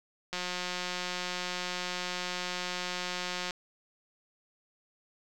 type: click train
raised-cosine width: 0.2 ms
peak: -17 dBFS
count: 573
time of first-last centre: 0.33-3.508 s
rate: 180 Hz
effects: none